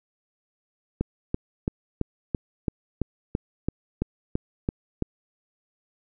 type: click train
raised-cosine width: 3 ms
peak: -11 dBFS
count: 13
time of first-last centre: 1.01-5.023 s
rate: 2.99 Hz
effects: none